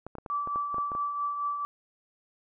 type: clicks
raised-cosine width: 1 ms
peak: -25 dBFS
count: 10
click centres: 0.066 / 0.153 / 0.184 / 0.262 / 0.474 / 0.559 / 0.744 / 0.783 / 0.918 / 0.951 s
type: tone with tremolo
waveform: sine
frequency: 1159 Hz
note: D6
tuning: 23 cents flat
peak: -26 dBFS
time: 0.3-1.65 s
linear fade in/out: 0 ms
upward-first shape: triangle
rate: 4.5 Hz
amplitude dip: 50%
effects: none